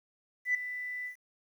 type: tone with ADSR envelope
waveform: sine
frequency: 1989 Hz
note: B6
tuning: 12 cents sharp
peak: -22 dBFS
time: 0.45-1.16 s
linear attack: 97 ms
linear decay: 4 ms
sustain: -13 dB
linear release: 100 ms
effects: tanh soft clip ceiling -20 dBFS + 10-bit